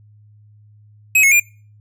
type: tone with pitch steps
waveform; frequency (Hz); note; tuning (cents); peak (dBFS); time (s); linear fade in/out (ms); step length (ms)
square; 2546 / 2182 / 2400; D#7 / C#7 / D7; +39 / -28 / +37; -10; 1.15-1.399; 5; 83
effects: noise-tail reverb RT60 0.4 s tail -25 dB re dry + added 105 Hz sine -45 dBFS peak until 1.8 s